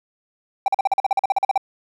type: tone bursts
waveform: triangle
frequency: 783 Hz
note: G5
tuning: 2 cents flat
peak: -12 dBFS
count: 15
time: 0.66-1.577 s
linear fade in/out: 2 ms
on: 21 ms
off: 43 ms
effects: none